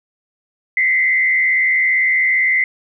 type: tone with frequency modulation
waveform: sine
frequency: 2057 Hz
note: C7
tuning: 30 cents flat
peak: -12 dBFS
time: 0.77-2.64 s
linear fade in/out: 2 ms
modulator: 77.7 Hz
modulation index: 0.96
effects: none